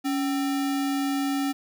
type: tone with sample-and-hold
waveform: sine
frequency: 278.8 Hz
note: C#4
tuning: 10 cents sharp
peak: -23 dBFS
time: 0.04-1.53 s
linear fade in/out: 20 ms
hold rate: 1050 Hz
effects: none